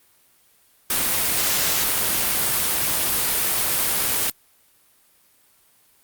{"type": "noise", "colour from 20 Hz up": "white", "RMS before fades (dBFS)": -21, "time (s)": [0.9, 4.3], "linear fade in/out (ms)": 2, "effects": ["white hiss -58 dBFS RMS until 6.03 s", "Opus 32 kbps"]}